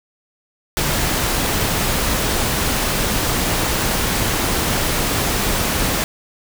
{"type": "noise", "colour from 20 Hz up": "pink", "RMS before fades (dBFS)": -19, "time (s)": [0.77, 6.04], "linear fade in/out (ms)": 0, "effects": []}